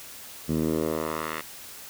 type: tone with band-pass filter sweep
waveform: 10% pulse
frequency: 78.8 Hz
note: D#2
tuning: 23 cents sharp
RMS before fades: -28 dBFS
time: 0.48-1.42 s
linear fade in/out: 20 ms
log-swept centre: 190 to 2000 Hz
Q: 1.2
effects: white hiss -43 dBFS RMS until 1.89 s